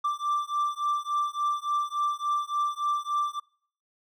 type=beating tone pair; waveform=triangle; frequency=1174.7 / 1178.2 Hz; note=D6 / D6; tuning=0 / +5 cents; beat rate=3.5 Hz; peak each=-27 dBFS; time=0.04-3.4 s; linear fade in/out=10 ms; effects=noise-tail reverb RT60 0.6 s tail -26 dB re dry